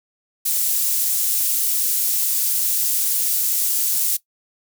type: high-pass noise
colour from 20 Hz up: pink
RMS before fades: -20 dBFS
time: 0.45-4.17 s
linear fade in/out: 10 ms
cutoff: 10000 Hz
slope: 12 dB/octave
effects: noise-tail reverb RT60 0.1 s tail -18 dB re dry